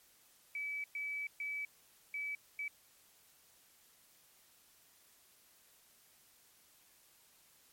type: tone bursts at uneven times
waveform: sine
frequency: 2295 Hz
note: D7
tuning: 40 cents flat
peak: -37 dBFS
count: 5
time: 0.55-0.84 / 0.95-1.27 / 1.4-1.65 / 2.14-2.35 / 2.59-2.68 s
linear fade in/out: 2 ms
effects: white hiss -66 dBFS RMS until 7.72 s + MP3 64 kbps

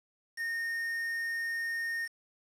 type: tone with quantisation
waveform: triangle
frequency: 1840 Hz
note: A#6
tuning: 23 cents flat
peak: -30 dBFS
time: 0.36-2.09 s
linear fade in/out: 50 ms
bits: 7
effects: low-pass 10000 Hz 12 dB/octave

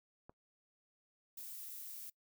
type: click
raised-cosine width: 1 ms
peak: -39 dBFS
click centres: 0.295 s
type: noise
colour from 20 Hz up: violet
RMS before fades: -48 dBFS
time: 1.37-2.1 s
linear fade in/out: 5 ms
effects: noise-tail reverb RT60 0.1 s tail -23 dB re dry

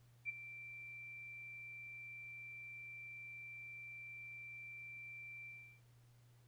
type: tone with ADSR envelope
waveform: sine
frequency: 2349 Hz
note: D7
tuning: in tune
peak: -36 dBFS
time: 0.25-5.81 s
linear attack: 42 ms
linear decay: 15 ms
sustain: -13 dB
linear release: 350 ms
effects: added 120 Hz sine -64 dBFS peak until 6.47 s + pink hiss -75 dBFS RMS until 6.47 s

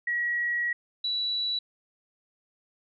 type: tone pair in turn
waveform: sine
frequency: 1914 / 3936 Hz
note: A#6 / B7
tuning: +45 / -7 cents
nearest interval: octave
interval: 1248 cents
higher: second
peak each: -25 / -26 dBFS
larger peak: first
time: 0.07-0.73 / 1.04-1.59 s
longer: first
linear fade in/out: 5 ms
effects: none

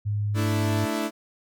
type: tone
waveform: sine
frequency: 103.83 Hz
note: G#2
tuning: in tune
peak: -23 dBFS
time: 0.05-0.86 s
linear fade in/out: 20 ms
type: chord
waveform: sawtooth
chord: A suspended fourth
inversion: none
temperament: equal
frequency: 220 / 293.7 / 329.6 Hz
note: A3 / D4 / E4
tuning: 0 / 0 / 0 cents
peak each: -26 dBFS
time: 0.34-1.11 s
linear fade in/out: 50 ms
effects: none

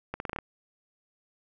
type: accelerating click train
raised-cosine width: 0.5 ms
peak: -18 dBFS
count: 7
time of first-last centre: 0.14-0.387 s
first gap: 61 ms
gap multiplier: 0.84
effects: none

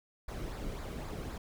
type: noise with flanger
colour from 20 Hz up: brown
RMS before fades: -40 dBFS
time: 0.28-1.38 s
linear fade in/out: 5 ms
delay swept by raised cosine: 0.33 to 1.18 ms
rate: 3.8 Hz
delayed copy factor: -0.5
effects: none

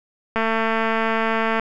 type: click train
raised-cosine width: 0.5 ms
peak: -7 dBFS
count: 278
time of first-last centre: 0.36-1.597 s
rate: 224 Hz
effects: none

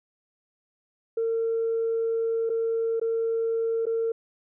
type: tone with dropouts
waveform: sine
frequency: 455 Hz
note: A#4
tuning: 42 cents flat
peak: -22 dBFS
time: 1.17-4.12 s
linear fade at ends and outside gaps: 5 ms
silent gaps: 2.494-2.499 / 2.998-3.014 / 3.856-3.866 s
effects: tanh soft clip ceiling -19 dBFS

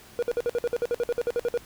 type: tone bursts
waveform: triangle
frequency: 478.3 Hz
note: A#4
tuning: 44 cents sharp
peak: -20 dBFS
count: 16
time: 0.19-1.575 s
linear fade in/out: 0 ms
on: 35 ms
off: 55 ms
effects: pink hiss -50 dBFS RMS until 1.65 s

